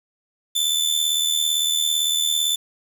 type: tone with amplitude modulation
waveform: sawtooth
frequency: 3520 Hz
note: A7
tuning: in tune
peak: -13 dBFS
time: 0.55-2.56 s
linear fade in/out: 10 ms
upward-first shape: sine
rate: 77.8 Hz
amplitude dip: 60%
effects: 7-bit